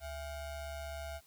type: ring-modulated tone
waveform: square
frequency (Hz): 370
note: F#4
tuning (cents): 0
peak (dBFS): -38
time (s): 0-1.21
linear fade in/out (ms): 50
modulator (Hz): 298
effects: white hiss -65 dBFS RMS until 1.26 s